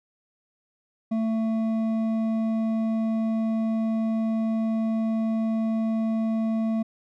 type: tone with hard clipping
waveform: sine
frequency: 222.8 Hz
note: A3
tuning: 22 cents sharp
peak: -24 dBFS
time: 1.11-6.83 s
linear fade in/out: 10 ms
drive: 7 dB
effects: none